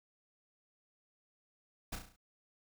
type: noise with echo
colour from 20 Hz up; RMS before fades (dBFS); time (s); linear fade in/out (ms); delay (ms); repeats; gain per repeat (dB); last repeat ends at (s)
pink; -39; 1.92-1.96; 10; 34; 6; -5; 2.164
effects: none